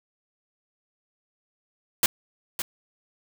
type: noise with echo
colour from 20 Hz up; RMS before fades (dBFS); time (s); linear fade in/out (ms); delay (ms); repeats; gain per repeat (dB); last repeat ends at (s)
white; -19; 2.03-2.06; 2; 560; 1; -10; 2.62
effects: none